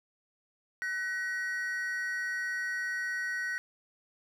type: tone pair together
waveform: triangle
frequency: 1500 / 1901.7 Hz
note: F#6 / A#6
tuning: +23 / +34 cents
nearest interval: major third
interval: 411 cents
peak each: -33 / -32 dBFS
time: 0.82-3.58 s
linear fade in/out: 0 ms
effects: none